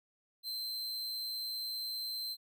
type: tone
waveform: 45% pulse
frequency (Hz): 4105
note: C8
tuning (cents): -34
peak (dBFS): -36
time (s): 0.43-2.37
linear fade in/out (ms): 50
effects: none